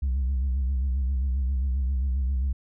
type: tone with vibrato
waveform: sine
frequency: 65.7 Hz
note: C2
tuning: 8 cents sharp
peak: -20 dBFS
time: 0.02-2.53 s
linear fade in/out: 10 ms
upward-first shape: sine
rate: 7.5 Hz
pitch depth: 98 cents each way
effects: tanh soft clip ceiling -21 dBFS